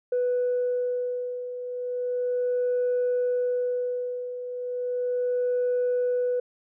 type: beating tone pair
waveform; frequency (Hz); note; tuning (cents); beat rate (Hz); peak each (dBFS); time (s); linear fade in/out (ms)
sine; 494 / 494.35; B4 / B4; 0 / +2; 0.35; -29 / -24; 0.12-6.4; 5
effects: tanh soft clip ceiling -19 dBFS